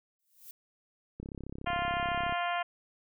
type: noise with exponential growth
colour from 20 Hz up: violet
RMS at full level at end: -45 dBFS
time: 0.19-0.51 s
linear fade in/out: 2 ms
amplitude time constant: 68 ms
type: click train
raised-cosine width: 3 ms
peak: -28 dBFS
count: 39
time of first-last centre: 1.2-2.324 s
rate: 33.8 Hz
type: harmonic tone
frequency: 349.2 Hz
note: F4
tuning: in tune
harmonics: 2 / 3 / 4 / 5 / 6 / 7 / 8 / 9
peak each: -32 / -36 / -38 / -40 / -42 / -43 / -44 / -45 dBFS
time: 1.66-2.63 s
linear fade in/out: 10 ms
effects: none